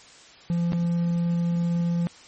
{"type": "tone with dropouts", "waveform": "triangle", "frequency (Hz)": 171.2, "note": "F3", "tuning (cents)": -34, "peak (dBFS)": -19, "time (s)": [0.5, 2.07], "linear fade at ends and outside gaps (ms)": 0, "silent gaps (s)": [0.721, 0.732], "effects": ["white hiss -49 dBFS RMS until 2.27 s", "MP3 32 kbps"]}